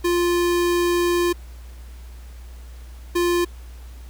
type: tone pair in turn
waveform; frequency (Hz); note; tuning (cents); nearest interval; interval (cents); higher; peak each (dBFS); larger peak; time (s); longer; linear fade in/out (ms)
square; 349.2 / 349.2; F4 / F4; 0 / 0; unison; 0; neither; -18; neither; 0.04-1.33 / 3.15-3.45; first; 10
effects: added 60 Hz sine -36 dBFS peak until 4.09 s + pink hiss -51 dBFS RMS until 4.09 s